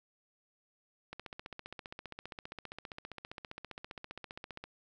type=click train; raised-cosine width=0.3 ms; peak=-27 dBFS; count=54; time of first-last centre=1.13-4.64 s; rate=15.1 Hz; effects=none